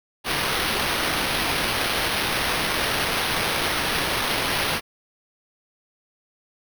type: noise with sample-and-hold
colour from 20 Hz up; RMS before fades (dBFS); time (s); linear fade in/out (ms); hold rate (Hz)
violet; -24; 0.24-4.81; 50; 7350
effects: none